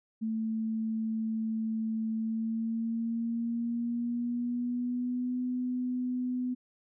sine tone with pitch glide, 221.7 to 250.3 Hz, A3 to B3, +13 to +23 cents, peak -29 dBFS, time 0.21-6.55 s, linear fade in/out 20 ms, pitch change +210 cents, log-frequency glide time 2.14-5.39 s, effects none

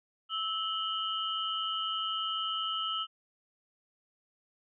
sine tone cluster, 1308 / 2898 / 3097 Hz, E6 / F#7 / G7, -14 / -37 / -22 cents, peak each -34 / -36 / -36 dBFS, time 0.29-3.07 s, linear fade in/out 50 ms, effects none

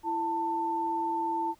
sine tone pair together, 333.7 / 891 Hz, E4 / A5, +21 / +22 cents, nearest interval octave + perfect fourth, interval 1701 cents, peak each -34 / -28 dBFS, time 0.03-1.55 s, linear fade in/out 50 ms, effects pink hiss -63 dBFS RMS until 1.59 s

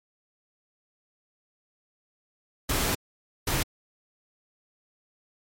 pink noise bursts at uneven times, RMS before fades -26 dBFS, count 2, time 2.69-2.95 / 3.47-3.63 s, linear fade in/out 5 ms, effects MP3 64 kbps

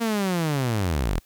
sawtooth linear sweep, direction down, 234.4 to 34.25 Hz, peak -18 dBFS, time 0-1.2 s, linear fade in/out 20 ms, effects white hiss -59 dBFS RMS until 1.25 s

